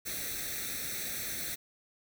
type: noise with comb filter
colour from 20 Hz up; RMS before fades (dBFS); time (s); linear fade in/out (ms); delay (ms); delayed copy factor
white; -37; 0.05-1.56; 20; 0.5; +0.85
effects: none